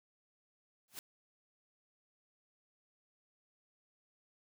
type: noise with exponential growth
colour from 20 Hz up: white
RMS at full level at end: -41 dBFS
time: 0.88-0.99 s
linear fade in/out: 1 ms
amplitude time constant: 23 ms
effects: none